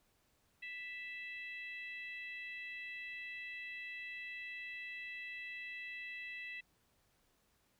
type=harmonic tone; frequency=659.3 Hz; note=E5; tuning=in tune; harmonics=3 / 4 / 5 / 6; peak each=-46 / -47 / -60 / -60 dBFS; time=0.62-6.61 s; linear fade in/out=10 ms; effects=pink hiss -75 dBFS RMS until 7.79 s